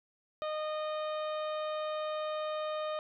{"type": "harmonic tone", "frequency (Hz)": 615, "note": "D#5", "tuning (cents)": -20, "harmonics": [1, 2, 3, 4, 5, 6, 7], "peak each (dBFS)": [-34, -39, -51, -51, -51, -51, -59], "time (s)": [0.42, 2.99], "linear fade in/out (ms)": 0, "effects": []}